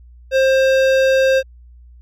sine tone with hard clipping, 530 Hz, C5, 22 cents sharp, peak -13 dBFS, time 0.31-1.43 s, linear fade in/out 50 ms, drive 15 dB, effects added 60 Hz sine -40 dBFS peak until 2.01 s

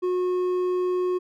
sine tone with hard clipping, 363.3 Hz, F#4, 32 cents flat, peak -23 dBFS, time 0.02-1.19 s, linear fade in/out 20 ms, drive 5 dB, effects none

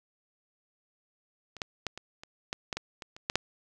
clicks, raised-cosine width 0.2 ms, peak -27 / -14 / -14 / -23 / -27 / -15 / -15 / -16 / -23 / -28 / -11 / -7 dBFS, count 12, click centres 1.567 / 1.618 / 1.867 / 1.976 / 2.235 / 2.529 / 2.728 / 2.77 / 3.022 / 3.165 / 3.299 / 3.356 s, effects none

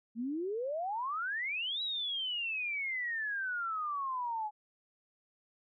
sine exponential two-way sweep, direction up then down, 220 to 3930 to 831 Hz, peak -33 dBFS, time 0.15-4.51 s, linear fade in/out 50 ms, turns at 1.82 s, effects none

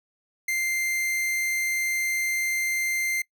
45% pulse tone, 2093 Hz, C7, in tune, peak -24 dBFS, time 0.48-3.22 s, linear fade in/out 5 ms, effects noise-tail reverb RT60 0.1 s tail -23 dB re dry

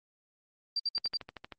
sine tone bursts, 4699 Hz, D8, in tune, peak -28 dBFS, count 5, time 0.76-1.172 s, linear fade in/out 5 ms, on 36 ms, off 58 ms
click train, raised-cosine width 0.3 ms, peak -26 dBFS, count 8, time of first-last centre 0.98-1.523 s, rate 12.9 Hz
effects Opus 32 kbps

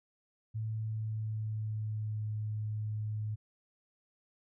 sine tone with pitch glide, 110 to 107.12 Hz, A2 to A2, 0 to -46 cents, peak -33 dBFS, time 0.54-3.36 s, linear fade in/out 20 ms, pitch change -46 cents, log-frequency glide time 0.68-2.24 s, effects none

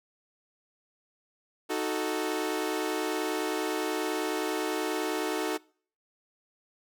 sawtooth chord, D# diminished, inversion none, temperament equal, 311.1 / 370 / 440 Hz, D#4 / F#4 / A4, 0 / 0 / 0 cents, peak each -29 dBFS, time 1.69-5.58 s, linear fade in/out 20 ms, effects noise-tail reverb RT60 0.5 s tail -25 dB re dry

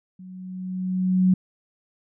sine tone with level ramp, 185 Hz, F#3, in tune, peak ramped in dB -39 to -13 dBFS, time 0.19-1.34 s, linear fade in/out 5 ms, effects none

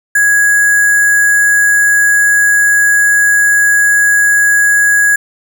sine tone with sample-and-hold, 1661.2 Hz, G#6, in tune, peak -6 dBFS, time 0.15-5.16 s, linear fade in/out 5 ms, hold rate 8820 Hz, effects none

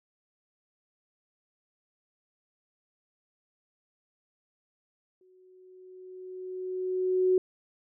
sine tone with exponential growth, 370 Hz, F#4, in tune, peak -19 dBFS, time 5.21-7.38 s, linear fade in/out 2 ms, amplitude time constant 470 ms, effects none

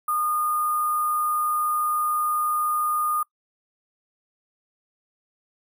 sine tone with sample-and-hold, 1221 Hz, D#6, 33 cents flat, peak -21 dBFS, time 0.08-3.23 s, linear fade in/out 5 ms, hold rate 11025 Hz, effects noise-tail reverb RT60 0.1 s tail -24 dB re dry

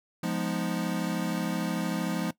square chord, F half-diminished seventh, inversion none, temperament equal, 174.61 / 207.7 / 246.9 / 311.1 Hz, F3 / Ab3 / Cb4 / Eb4, 0 / 0 / 0 / 0 cents, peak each -32 / -34 / -36 / -36 dBFS, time 0.23-2.31 s, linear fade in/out 5 ms, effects noise-tail reverb RT60 0.1 s tail -19 dB re dry

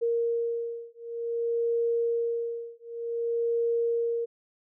sine beating tone pair, 466.2 / 466.74 Hz, A#4 / A#4, 0 / +2 cents, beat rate 0.54 Hz, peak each -29 dBFS, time 0.01-4.26 s, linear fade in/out 20 ms, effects none

